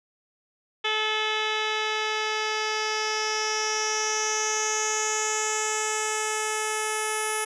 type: tone with low-pass filter sweep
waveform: 10% pulse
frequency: 432.2 Hz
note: A4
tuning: 31 cents flat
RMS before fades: -27 dBFS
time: 0.84-7.45 s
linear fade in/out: 10 ms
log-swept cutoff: 3500 to 10000 Hz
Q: 5.4
effects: none